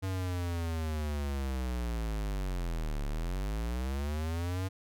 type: linear two-way sweep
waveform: square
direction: down then up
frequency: 96 to 35 to 96 Hz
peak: -32 dBFS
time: 0.02-4.69 s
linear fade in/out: 20 ms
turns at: 3.05 s
effects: none